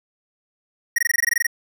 square tone bursts, 1885 Hz, A#6, 19 cents sharp, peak -16 dBFS, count 12, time 0.96-1.468 s, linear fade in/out 5 ms, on 24 ms, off 20 ms, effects none

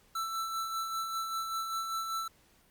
square tone with tremolo, 1328 Hz, E6, 12 cents sharp, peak -32 dBFS, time 0.15-2.28 s, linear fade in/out 5 ms, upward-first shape sine, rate 5.1 Hz, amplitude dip 40%, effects pink hiss -65 dBFS RMS until 2.7 s + Opus 48 kbps

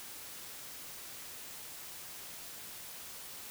silence, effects white hiss -47 dBFS RMS until 3.5 s

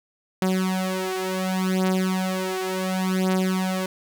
sawtooth beating tone pair, 186.7 / 187.39 Hz, F#3 / F#3, +16 / +22 cents, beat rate 0.69 Hz, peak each -21 dBFS, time 0.42-3.86 s, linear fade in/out 2 ms, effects none

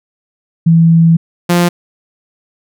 sine / sawtooth tone pair in turn, 165.3 / 174.52 Hz, E3 / F3, +5 / -1 cents, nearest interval minor second, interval 94 cents, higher second, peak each -4 dBFS, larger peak neither, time 0.66-1.17 / 1.49-1.69 s, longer first, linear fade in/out 10 ms, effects none

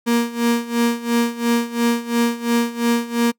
35% pulse tone with tremolo, 235.3 Hz, A#3, 16 cents sharp, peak -12 dBFS, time 0.06-3.32 s, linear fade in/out 20 ms, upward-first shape sine, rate 2.9 Hz, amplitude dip 85%, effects noise-tail reverb RT60 0.1 s tail -25 dB re dry

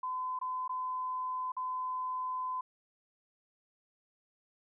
sine tone with dropouts, 1018 Hz, C6, 48 cents flat, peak -33 dBFS, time 0.03-2.61 s, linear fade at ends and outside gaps 5 ms, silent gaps 0.39-0.413 / 0.679-0.693 / 1.52-1.566 s, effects none

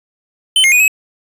square tone with pitch steps, 3061 / 2137 / 2471 / 2561 Hz, G7 / C7 / D#7 / D#7, -42 / +36 / -13 / +49 cents, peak -8 dBFS, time 0.56-0.88 s, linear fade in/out 2 ms, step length 80 ms, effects resampled to 32000 Hz

